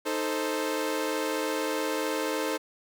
sawtooth chord, A diminished, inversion second, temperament equal, 311.1 / 440 / 523.3 Hz, Eb4 / A4 / C5, 0 / 0 / 0 cents, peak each -28 dBFS, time 0.05-2.58 s, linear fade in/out 20 ms, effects none

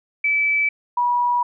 sine tone pair in turn, 2307 / 970 Hz, D7 / B5, -31 / -31 cents, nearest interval octave + minor third, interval 1500 cents, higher first, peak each -16 dBFS, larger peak neither, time 0.24-0.69 / 0.97-1.43 s, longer second, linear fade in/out 5 ms, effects none

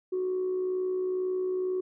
sine tone with amplitude modulation, 370 Hz, F#4, in tune, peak -24 dBFS, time 0.12-1.81 s, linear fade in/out 10 ms, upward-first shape sine, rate 62.1 Hz, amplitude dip 35%, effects tanh soft clip ceiling -23 dBFS

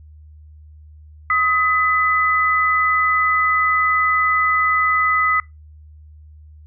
sine tone pair together, 1260.9 / 2000 Hz, D#6 / B6, +23 / +21 cents, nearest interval minor sixth, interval 798 cents, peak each -16 / -18 dBFS, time 1.3-5.4 s, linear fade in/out 2 ms, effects noise-tail reverb RT60 0.2 s tail -23 dB re dry + added 76 Hz sine -40 dBFS peak until 6.66 s

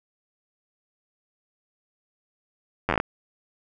slowing click train, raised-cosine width 0.5 ms, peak -7 dBFS, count 8, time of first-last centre 2.89-3.001 s, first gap 10 ms, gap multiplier 1.15, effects none

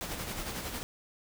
pink noise with tremolo, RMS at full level -36 dBFS, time 0.01-0.83 s, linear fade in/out 0 ms, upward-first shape sine, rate 11 Hz, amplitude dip 45%, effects none

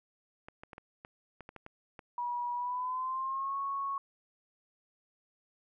clicks, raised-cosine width 0.5 ms, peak -31 dBFS, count 10, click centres 0.485 / 0.635 / 0.732 / 0.781 / 1.049 / 1.407 / 1.491 / 1.563 / 1.664 / 1.992 s
sine tone with pitch glide, 967 to 1104.4 Hz, B5 to C#6, -37 to -7 cents, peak -32 dBFS, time 2.18-3.98 s, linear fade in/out 2 ms, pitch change +230 cents, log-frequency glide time 2.54-3.57 s
effects none

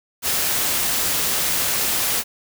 white noise, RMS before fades -21 dBFS, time 0.22-2.24 s, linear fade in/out 50 ms, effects none

